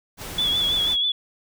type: noise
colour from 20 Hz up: pink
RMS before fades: -34 dBFS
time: 0.17-0.97 s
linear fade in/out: 50 ms
type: tone with vibrato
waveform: sine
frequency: 3406 Hz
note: G#7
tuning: 43 cents sharp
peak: -19 dBFS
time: 0.38-1.12 s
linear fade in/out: 5 ms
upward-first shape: sine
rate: 6.2 Hz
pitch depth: 46 cents each way
effects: none